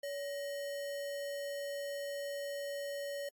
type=tone with sample-and-hold; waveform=sine; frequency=567 Hz; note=C#5; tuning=39 cents sharp; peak=-37 dBFS; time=0.03-3.29 s; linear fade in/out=5 ms; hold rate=2450 Hz; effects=AAC 64 kbps